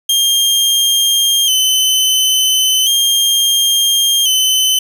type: tone with vibrato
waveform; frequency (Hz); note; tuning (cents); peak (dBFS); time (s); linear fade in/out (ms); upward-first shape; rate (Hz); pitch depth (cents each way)
sawtooth; 3125; G7; -6; -7; 0.09-4.79; 5; square; 0.36; 46
effects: none